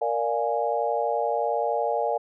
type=chord; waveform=sine; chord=Bb dominant seventh; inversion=none; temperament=equal; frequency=466.2 / 587.3 / 698.5 / 830.6 Hz; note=Bb4 / D5 / F5 / Ab5; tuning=0 / 0 / 0 / 0 cents; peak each=-28 dBFS; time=0.01-2.18 s; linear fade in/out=10 ms; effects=none